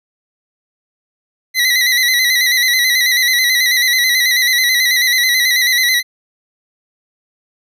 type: tone with vibrato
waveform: 25% pulse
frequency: 1988 Hz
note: B6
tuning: 11 cents sharp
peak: -7 dBFS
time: 1.54-6.03 s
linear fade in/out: 50 ms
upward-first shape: square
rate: 9.2 Hz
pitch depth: 49 cents each way
effects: none